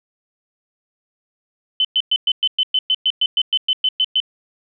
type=tone bursts; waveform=sine; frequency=3042 Hz; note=F#7; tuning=47 cents sharp; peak=-13 dBFS; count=16; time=1.8-4.202 s; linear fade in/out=2 ms; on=47 ms; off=110 ms; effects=none